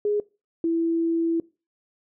sine tone pair in turn, 415.3 / 331.7 Hz, G#4 / E4, 0 / +11 cents, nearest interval major third, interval 389 cents, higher first, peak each -20 dBFS, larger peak neither, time 0.05-0.2 / 0.64-1.4 s, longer second, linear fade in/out 2 ms, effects noise-tail reverb RT60 0.3 s tail -22 dB re dry

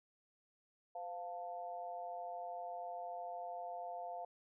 sine tone with amplitude modulation, 699 Hz, F5, 1 cent sharp, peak -38 dBFS, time 0.95-4.25 s, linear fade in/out 5 ms, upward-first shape sine, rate 187 Hz, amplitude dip 90%, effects none

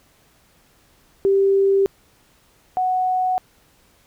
sine tone pair in turn, 392 / 740 Hz, G4 / F#5, 0 / 0 cents, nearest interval major seventh, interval 1100 cents, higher second, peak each -13 / -17 dBFS, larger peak first, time 1.25-1.86 / 2.77-3.38 s, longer neither, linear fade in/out 0 ms, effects pink hiss -57 dBFS RMS until 4.06 s

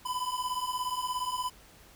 square beating tone pair, 993 / 1010 Hz, B5 / B5, +9 / +39 cents, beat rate 17 Hz, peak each -35 / -34 dBFS, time 0.05-1.5 s, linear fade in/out 10 ms, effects added 50 Hz sine -61 dBFS peak until 1.95 s + pink hiss -56 dBFS RMS until 1.95 s

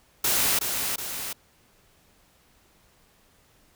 white noise with echo, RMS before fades -23 dBFS, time 0.24-0.59 s, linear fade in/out 5 ms, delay 370 ms, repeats 2, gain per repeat -5 dB, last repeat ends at 1.33 s, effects pink hiss -61 dBFS RMS until 3.75 s

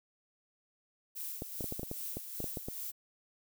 violet noise with tremolo, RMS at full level -40 dBFS, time 1.15-2.92 s, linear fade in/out 20 ms, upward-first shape sine, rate 2.5 Hz, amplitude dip 50%
clicks, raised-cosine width 2 ms, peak -25 dBFS, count 12, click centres 1.421 / 1.608 / 1.642 / 1.724 / 1.795 / 1.832 / 1.914 / 2.17 / 2.403 / 2.442 / 2.572 / 2.685 s
effects none

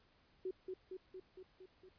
sine tone with echo, 372.8 Hz, F#4, 13 cents sharp, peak -38 dBFS, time 0.45-0.51 s, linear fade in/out 5 ms, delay 230 ms, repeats 6, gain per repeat -3 dB, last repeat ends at 1.89 s, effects pink hiss -71 dBFS RMS until 1.98 s + resampled to 11025 Hz

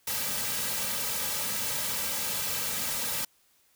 white noise with comb filter, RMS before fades -31 dBFS, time 0.07-3.25 s, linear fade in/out 5 ms, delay 2.8 ms, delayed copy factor -0.8, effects white hiss -66 dBFS RMS until 3.75 s

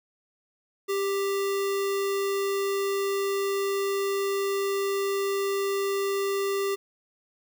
sine tone with sample-and-hold, 395.4 Hz, G4, 15 cents sharp, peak -24 dBFS, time 0.88-6.76 s, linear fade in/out 20 ms, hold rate 1575 Hz, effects none

